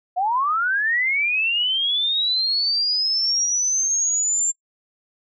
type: linear sweep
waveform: sine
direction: up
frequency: 698.5 to 7360 Hz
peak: -18 dBFS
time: 0.16-4.52 s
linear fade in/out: 20 ms
effects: noise-tail reverb RT60 0.1 s tail -22 dB re dry